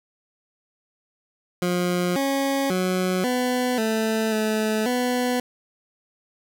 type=tone with pitch steps; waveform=20% pulse; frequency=178 / 274.3 / 184.2 / 250.1 / 220.8 / 216.8 / 248.2 Hz; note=F3 / C#4 / F#3 / B3 / A3 / A3 / B3; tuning=+33 / -18 / -7 / +22 / +6 / -25 / +9 cents; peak=-16 dBFS; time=1.62-5.4 s; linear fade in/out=2 ms; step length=540 ms; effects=none